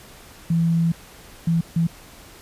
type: tone bursts at uneven times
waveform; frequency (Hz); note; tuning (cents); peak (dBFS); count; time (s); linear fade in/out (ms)
sine; 166.6; E3; +19; -16; 3; 0.5-0.92 / 1.47-1.61 / 1.76-1.87; 5
effects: pink hiss -45 dBFS RMS until 2.41 s + resampled to 32000 Hz